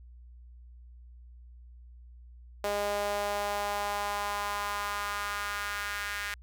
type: tone with high-pass filter sweep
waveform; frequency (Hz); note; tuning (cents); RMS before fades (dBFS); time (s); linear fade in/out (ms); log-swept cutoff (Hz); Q
sawtooth; 204.3; G#3; -28; -33; 2.64-6.34; 0; 560 to 1700; 2.5
effects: added 60 Hz sine -48 dBFS peak until 6.42 s